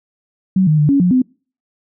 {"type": "tone with pitch steps", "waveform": "sine", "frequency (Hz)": [188.2, 153.8, 148.9, 279, 179.1, 255.4], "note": ["F#3", "D#3", "D3", "C#4", "F3", "C4"], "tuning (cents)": [30, -20, 24, 11, 44, -42], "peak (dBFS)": -9, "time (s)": [0.56, 1.22], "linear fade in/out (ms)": 5, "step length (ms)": 110, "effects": ["noise-tail reverb RT60 0.4 s tail -26 dB re dry"]}